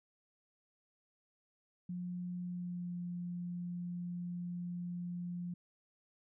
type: tone with pitch glide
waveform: sine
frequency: 178.2 to 175.75 Hz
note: F3 to F3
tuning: +35 to +11 cents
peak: -38 dBFS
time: 1.89-5.54 s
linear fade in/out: 5 ms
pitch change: -24 cents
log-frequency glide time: 2.41-2.97 s
effects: none